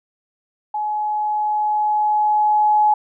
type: tone with level ramp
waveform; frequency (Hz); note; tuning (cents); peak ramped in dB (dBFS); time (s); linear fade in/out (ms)
sine; 846; G#5; +32; -20 to -11; 0.74-2.94; 5
effects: none